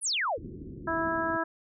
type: exponential sweep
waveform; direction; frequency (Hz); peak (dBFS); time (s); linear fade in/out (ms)
sine; down; 11175 to 385.3; -26; 0.01-0.39; 50
type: low-pass noise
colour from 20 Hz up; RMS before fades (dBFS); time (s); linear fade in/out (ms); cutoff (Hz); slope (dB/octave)
white; -42; 0.37-1.37; 5; 370; 48
type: harmonic tone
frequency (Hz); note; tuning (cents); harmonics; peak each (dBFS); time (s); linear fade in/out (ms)
328.3; E4; -7; 1 / 2 / 3 / 4 / 5; -33 / -33 / -33 / -33 / -33; 0.87-1.44; 10
effects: none